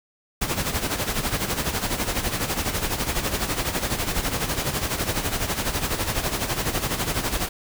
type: noise with tremolo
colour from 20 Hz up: pink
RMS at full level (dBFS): -23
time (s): 0.41-7.49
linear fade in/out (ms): 10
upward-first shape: sine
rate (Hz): 12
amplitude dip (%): 65
effects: none